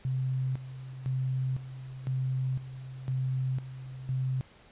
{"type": "tone with tremolo", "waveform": "sine", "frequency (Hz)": 130.3, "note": "C3", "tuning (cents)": -7, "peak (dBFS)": -27, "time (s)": [0.05, 4.41], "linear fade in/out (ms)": 0, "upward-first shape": "square", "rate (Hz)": 0.99, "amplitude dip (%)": 75, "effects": ["pink hiss -57 dBFS RMS until 4.71 s", "resampled to 8000 Hz"]}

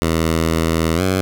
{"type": "tone with pitch glide", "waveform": "10% pulse", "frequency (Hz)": [81.5, 93.62], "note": ["E2", "F#2"], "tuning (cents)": [-19, 21], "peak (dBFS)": -7, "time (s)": [0.02, 1.21], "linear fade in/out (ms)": 0, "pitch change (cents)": 240, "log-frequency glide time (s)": [0.95, 1.02], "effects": []}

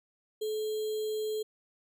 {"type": "tone with sample-and-hold", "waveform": "sine", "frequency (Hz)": 431, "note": "A4", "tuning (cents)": -36, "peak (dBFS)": -30, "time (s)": [0.41, 1.43], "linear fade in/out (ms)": 10, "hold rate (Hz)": 3675, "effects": []}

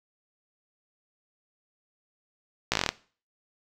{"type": "slowing click train", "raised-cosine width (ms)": 0.2, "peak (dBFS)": -6, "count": 9, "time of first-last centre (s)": [2.72, 2.89], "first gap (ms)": 16, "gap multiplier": 1.08, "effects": ["noise-tail reverb RT60 0.4 s tail -19 dB re dry"]}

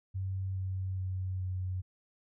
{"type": "tone with pitch steps", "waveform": "sine", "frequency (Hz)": [95.2, 94.27, 93.35, 92.44], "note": ["F#2", "F#2", "F#2", "F#2"], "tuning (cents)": [50, 33, 16, -1], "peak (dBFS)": -32, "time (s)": [0.14, 1.82], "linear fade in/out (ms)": 20, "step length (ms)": 420, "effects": []}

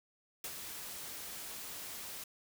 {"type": "noise with ADSR envelope", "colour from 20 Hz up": "white", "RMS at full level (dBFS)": -40, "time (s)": [0.44, 2.24], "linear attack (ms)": 3, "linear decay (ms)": 48, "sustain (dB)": -5, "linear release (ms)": 4, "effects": []}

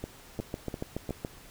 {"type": "two click trains", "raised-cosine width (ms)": 2, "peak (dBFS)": [-21, -19], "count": [4, 7], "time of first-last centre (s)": [[0.04, 1.093], [0.4, 1.249]], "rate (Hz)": [2.85, 7.07], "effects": ["pink hiss -52 dBFS RMS until 1.5 s"]}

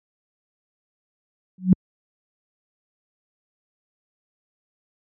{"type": "tone with exponential growth", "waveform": "sine", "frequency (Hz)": 185, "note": "F#3", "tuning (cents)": 0, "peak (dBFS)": -6, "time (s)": [1.58, 1.73], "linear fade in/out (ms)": 2, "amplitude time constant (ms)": 31, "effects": ["high-pass 80 Hz 12 dB/octave"]}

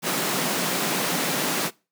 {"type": "high-pass noise", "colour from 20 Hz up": "pink", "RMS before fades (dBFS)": -25, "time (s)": [0.02, 1.71], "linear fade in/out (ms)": 50, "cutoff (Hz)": 150, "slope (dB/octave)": 48, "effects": ["noise-tail reverb RT60 0.3 s tail -23 dB re dry"]}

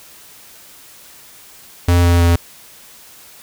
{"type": "tone with pitch steps", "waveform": "square", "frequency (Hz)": [87.3, 86.45, 85.6], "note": ["F2", "F2", "F2"], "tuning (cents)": [0, -17, -34], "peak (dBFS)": -10, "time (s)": [1.88, 2.36], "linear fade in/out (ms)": 5, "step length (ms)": 160, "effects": ["white hiss -42 dBFS RMS until 3.42 s"]}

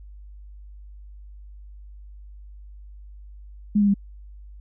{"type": "tone with pitch steps", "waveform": "sine", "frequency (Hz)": [207.7, 203.4, 199.24], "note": ["G#3", "G#3", "G3"], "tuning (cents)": [0, -36, 28], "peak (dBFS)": -15, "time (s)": [3.75, 3.942], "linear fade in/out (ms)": 10, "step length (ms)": 64, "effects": ["added 50 Hz sine -40 dBFS peak until 4.6 s"]}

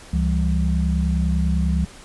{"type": "tone cluster", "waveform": "sine", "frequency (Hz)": [69.4, 168.3, 198.2], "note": ["C#2", "E3", "G3"], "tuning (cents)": [3, 36, 19], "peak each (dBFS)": [-19, -22, -26], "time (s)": [0.13, 1.85], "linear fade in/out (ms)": 5, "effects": ["pink hiss -43 dBFS RMS until 2.04 s", "resampled to 24000 Hz"]}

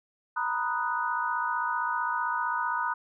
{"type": "chord", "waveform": "sine", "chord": "B major seventh", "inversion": "third", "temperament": "equal", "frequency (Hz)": [932.3, 987.8, 1244.5, 1480], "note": ["A#5", "B5", "D#6", "F#6"], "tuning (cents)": [0, 0, 0, 0], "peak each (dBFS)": -32, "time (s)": [0.36, 2.94], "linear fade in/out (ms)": 10, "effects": []}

